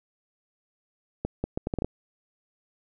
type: accelerating click train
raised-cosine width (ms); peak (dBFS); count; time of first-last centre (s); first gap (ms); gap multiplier
2; -14; 8; 1.25-1.846; 190; 0.71
effects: none